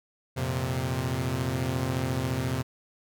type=chord; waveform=sawtooth; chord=F suspended fourth; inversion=none; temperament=equal; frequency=87.31 / 116.54 / 130.81 Hz; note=F2 / Bb2 / C3; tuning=0 / 0 / 0 cents; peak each=-30 / -29 / -25 dBFS; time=0.36-2.63 s; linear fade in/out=20 ms; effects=none